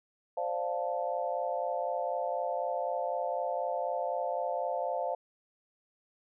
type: chord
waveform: sine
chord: D minor seventh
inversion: third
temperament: equal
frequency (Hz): 523.3 / 587.3 / 698.5 / 880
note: C5 / D5 / F5 / A5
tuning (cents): 0 / 0 / 0 / 0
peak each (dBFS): -35 / -36 / -34 / -38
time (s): 0.37-5.15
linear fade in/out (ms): 5
effects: none